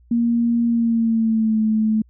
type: tone with pitch glide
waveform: sine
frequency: 234.7 to 217.7 Hz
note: A#3 to A3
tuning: +12 to -18 cents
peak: -15 dBFS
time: 0.11-2.02 s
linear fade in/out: 5 ms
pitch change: -130 cents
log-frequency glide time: 0.66-1.6 s
effects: added 60 Hz sine -49 dBFS peak until 2.09 s